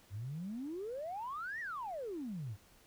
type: exponential two-way sweep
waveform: sine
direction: up then down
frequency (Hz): 92.5 to 1950 to 92.5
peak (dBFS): -38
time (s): 0.1-2.57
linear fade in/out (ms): 50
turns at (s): 1.6
effects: tanh soft clip ceiling -34 dBFS + pink hiss -64 dBFS RMS until 2.86 s